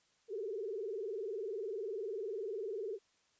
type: tone with vibrato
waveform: sine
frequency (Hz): 416.8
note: G#4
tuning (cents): +6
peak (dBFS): -37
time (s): 0.28-2.99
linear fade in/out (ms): 50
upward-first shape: sine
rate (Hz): 20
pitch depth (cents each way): 180
effects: white hiss -73 dBFS RMS until 3.39 s + resampled to 16000 Hz